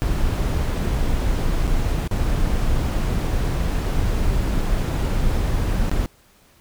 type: noise with dropouts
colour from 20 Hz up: brown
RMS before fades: -20 dBFS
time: 0.02-6.06 s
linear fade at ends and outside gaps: 0 ms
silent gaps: 1.671-1.677 / 2.076-2.112 / 5.895-5.915 s
effects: pink hiss -55 dBFS RMS until 6.6 s